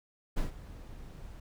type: noise with ADSR envelope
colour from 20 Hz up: brown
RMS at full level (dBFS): -29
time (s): 0.36-1.4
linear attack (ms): 19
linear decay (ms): 130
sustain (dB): -17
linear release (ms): 4
effects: none